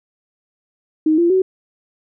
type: tone with pitch steps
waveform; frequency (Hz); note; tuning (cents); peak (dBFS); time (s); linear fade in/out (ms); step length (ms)
sine; 312.4 / 342.6 / 375.8; D#4 / F4 / F#4; +7 / -33 / +27; -11; 1.06-1.42; 5; 120
effects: none